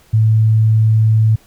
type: tone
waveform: sine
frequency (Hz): 110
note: A2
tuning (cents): 0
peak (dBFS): -8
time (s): 0.13-1.36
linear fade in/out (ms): 10
effects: pink hiss -50 dBFS RMS until 1.46 s